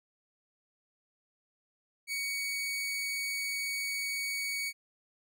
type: tone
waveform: sawtooth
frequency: 2243 Hz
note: C#7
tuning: 20 cents sharp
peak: -29 dBFS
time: 2.07-4.73 s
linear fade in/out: 50 ms
effects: none